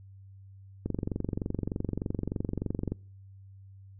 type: click train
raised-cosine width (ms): 3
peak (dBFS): -18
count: 49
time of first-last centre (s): 0.86-2.92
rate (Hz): 23.3
effects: noise-tail reverb RT60 0.5 s tail -25 dB re dry + added 97 Hz sine -48 dBFS peak until 3.99 s